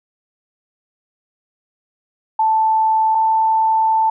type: tone pair in turn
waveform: sine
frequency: 880 / 885.1 Hz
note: A5 / A5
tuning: 0 / +10 cents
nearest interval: unison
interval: 10 cents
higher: second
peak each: -12 dBFS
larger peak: neither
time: 2.39-3.15 / 3.15-4.1 s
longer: second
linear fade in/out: 5 ms
effects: none